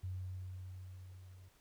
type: tone with level ramp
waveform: sine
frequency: 92.5 Hz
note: F#2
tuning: in tune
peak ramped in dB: -38 to -54 dBFS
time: 0.03-1.49 s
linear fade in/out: 10 ms
effects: pink hiss -69 dBFS RMS until 1.6 s